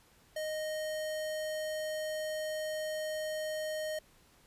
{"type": "tone", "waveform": "square", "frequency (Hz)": 620, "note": "D#5", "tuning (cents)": -6, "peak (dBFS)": -35, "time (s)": [0.36, 3.99], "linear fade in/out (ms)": 5, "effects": ["pink hiss -64 dBFS RMS until 4.46 s", "resampled to 32000 Hz"]}